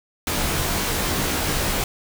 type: noise with comb filter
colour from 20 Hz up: pink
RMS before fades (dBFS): -23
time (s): 0.27-1.84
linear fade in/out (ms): 2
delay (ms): 18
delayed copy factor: -0.95
effects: none